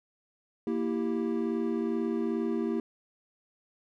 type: chord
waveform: triangle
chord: E diminished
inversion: second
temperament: equal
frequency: 233.1 / 329.6 / 392 Hz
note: Bb3 / E4 / G4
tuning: 0 / 0 / 0 cents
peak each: -29 / -30 / -31 dBFS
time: 0.67-2.8 s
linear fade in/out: 2 ms
effects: none